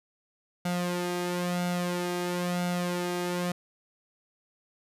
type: tone with flanger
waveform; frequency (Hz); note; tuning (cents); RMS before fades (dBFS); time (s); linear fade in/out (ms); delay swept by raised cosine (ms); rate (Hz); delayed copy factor
sawtooth; 177.1; F3; +24; -30; 0.65-3.52; 5; 1.4 to 2.5; 1; +0.6
effects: resampled to 32000 Hz